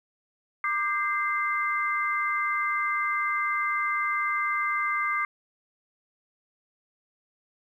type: tone cluster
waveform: sine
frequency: 1188 / 1589 / 2076 Hz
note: D6 / G6 / C7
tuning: +20 / +23 / -14 cents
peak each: -27 / -33 / -28 dBFS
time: 0.64-5.25 s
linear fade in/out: 2 ms
effects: 10-bit